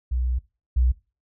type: tone pair in turn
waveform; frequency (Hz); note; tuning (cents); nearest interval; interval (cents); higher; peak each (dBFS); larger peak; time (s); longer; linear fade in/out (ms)
sine; 62 / 62; B1 / B1; +7 / +7; unison; 0; neither; -21 / -16; second; 0.11-0.39 / 0.76-0.92; first; 10
effects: noise-tail reverb RT60 0.3 s tail -20 dB re dry